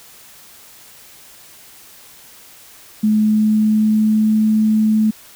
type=tone with pitch glide; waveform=sine; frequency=214.2 to 216.6 Hz; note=A3 to A3; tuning=-46 to -27 cents; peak=-11 dBFS; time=3.03-5.11 s; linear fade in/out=10 ms; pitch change=+19 cents; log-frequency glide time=3.14-4.47 s; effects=white hiss -43 dBFS RMS until 5.35 s